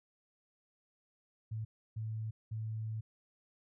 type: tone bursts at uneven times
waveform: sine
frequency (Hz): 110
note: A2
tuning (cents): 0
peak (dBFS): -36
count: 3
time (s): 1.51-1.65 / 1.96-2.31 / 2.51-3.01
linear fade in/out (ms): 10
effects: none